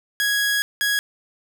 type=tone pair in turn; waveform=sawtooth; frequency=1661.2 / 1661.2 Hz; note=G#6 / G#6; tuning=0 / 0 cents; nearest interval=unison; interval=0 cents; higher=neither; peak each=-15 dBFS; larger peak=neither; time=0.2-0.62 / 0.81-0.99 s; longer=first; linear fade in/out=0 ms; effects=none